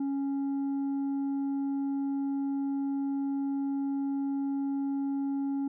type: tone with tanh clipping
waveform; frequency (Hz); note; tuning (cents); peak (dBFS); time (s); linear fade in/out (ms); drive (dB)
sine; 276.7; C#4; -3; -29; 0-5.68; 5; 4
effects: none